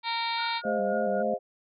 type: harmonic tone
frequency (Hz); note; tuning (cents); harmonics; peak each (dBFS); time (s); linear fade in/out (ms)
462.2; A#4; -15; 2 / 3 / 4 / 5 / 6 / 7 / 8 / 9 / 10; -30 / -42 / -40 / -35 / -44 / -43 / -35 / -37 / -45; 0.03-0.62; 50
type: tone with tremolo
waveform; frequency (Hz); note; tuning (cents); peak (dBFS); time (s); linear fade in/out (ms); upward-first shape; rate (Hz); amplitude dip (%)
sine; 1433; F6; +44; -34; 0.37-1.23; 20; triangle; 3.8; 80
type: chord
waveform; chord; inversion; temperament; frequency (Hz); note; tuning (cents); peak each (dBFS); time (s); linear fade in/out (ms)
sine; F minor seventh; first; equal with one note detuned; 408.4 / 523.3 / 622.3 / 698.5; Ab4 / C5 / Eb5 / F5; -29 / 0 / 0 / 0; -35 / -29 / -30 / -31; 0.63-1.39; 50
type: tone with vibrato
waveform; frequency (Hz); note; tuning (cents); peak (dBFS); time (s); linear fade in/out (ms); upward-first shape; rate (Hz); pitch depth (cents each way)
sine; 207.7; G#3; 0; -32; 0.65-1.34; 2; square; 3.6; 65
effects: none

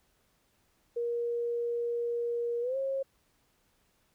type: tone with pitch glide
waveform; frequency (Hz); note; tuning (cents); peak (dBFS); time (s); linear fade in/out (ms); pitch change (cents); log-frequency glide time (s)
sine; 473.1 to 540.3; A#4 to C#5; +26 to -44; -29; 0.96-3.03; 10; +230; 2.61-2.77
effects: pink hiss -71 dBFS RMS until 4.14 s

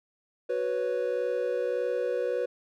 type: chord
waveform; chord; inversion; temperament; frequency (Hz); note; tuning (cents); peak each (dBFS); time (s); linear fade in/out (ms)
triangle; F# suspended fourth; none; just; 370 / 493.3 / 555; F#4 / B4 / C#5; 0 / -2 / +2; -32 / -26 / -31; 0.49-2.46; 10
effects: none

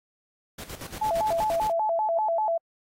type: noise with tremolo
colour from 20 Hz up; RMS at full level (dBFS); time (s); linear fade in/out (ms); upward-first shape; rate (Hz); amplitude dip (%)
pink; -38; 0.58-1.72; 10; square; 8.7; 70
type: tone with vibrato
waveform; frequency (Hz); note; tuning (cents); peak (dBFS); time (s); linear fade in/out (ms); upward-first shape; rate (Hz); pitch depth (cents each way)
sine; 759; F#5; +44; -22; 1.01-2.58; 10; square; 5.1; 220
effects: AAC 48 kbps

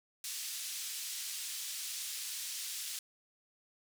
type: band-pass noise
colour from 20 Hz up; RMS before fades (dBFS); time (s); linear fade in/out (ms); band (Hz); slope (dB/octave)
white; -41; 0.24-2.99; 2; 3000 to 9700; 12
effects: none

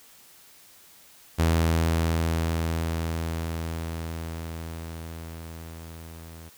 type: tone with level ramp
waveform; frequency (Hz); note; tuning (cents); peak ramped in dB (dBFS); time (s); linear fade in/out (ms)
sawtooth; 82.1; E2; -6; -15 to -38; 1.38-6.5; 20
effects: white hiss -53 dBFS RMS until 6.57 s

